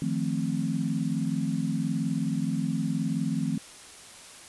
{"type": "chord", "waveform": "sine", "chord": "F dominant seventh", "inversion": "third", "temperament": "equal", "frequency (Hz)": [155.56, 174.61, 220, 261.6], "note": ["Eb3", "F3", "A3", "C4"], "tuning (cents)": [0, 0, 0, 0], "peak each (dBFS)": -31, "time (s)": [0.02, 3.58], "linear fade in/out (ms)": 2, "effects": ["white hiss -47 dBFS RMS until 4.48 s", "resampled to 24000 Hz"]}